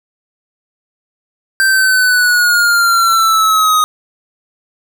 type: linear sweep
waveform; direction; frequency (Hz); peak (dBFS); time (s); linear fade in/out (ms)
square; down; 1568 to 1244.5; -9; 1.6-3.84; 0
effects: none